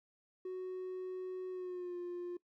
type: tone with pitch glide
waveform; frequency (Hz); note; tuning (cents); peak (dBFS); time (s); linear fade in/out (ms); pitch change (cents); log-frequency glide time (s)
triangle; 370 to 352.7; F#4 to F4; 0 to +17; -36; 0.45-2.37; 5; -83; 1.5-1.97
effects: noise-tail reverb RT60 0.1 s tail -22 dB re dry + tanh soft clip ceiling -35 dBFS